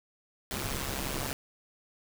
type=noise with amplitude modulation; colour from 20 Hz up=pink; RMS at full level=-31 dBFS; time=0.51-1.33 s; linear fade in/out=0 ms; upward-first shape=sine; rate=136 Hz; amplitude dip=75%; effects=none